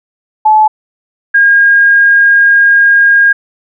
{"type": "tone pair in turn", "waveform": "sine", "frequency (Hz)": [862, 1623.3], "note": ["A5", "G#6"], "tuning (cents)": [-36, -40], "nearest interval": "major seventh", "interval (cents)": 1096, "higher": "second", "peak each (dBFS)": -3, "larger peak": "neither", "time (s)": [[0.45, 0.68], [1.34, 3.33]], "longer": "second", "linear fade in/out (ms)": 10, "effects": []}